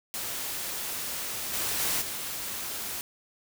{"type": "noise with level steps", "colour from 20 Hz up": "white", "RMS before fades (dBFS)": [-34, -30, -28, -35], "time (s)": [0.14, 3.01], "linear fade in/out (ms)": 0, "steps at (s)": [1.53, 1.79, 2.01], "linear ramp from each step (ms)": 10, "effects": []}